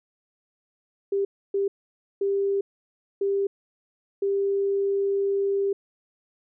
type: tone bursts at uneven times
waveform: sine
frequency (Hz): 396.3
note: G4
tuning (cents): +19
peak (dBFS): -21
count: 5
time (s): 1.12-1.25 / 1.54-1.68 / 2.21-2.61 / 3.21-3.47 / 4.22-5.73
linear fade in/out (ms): 5
effects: none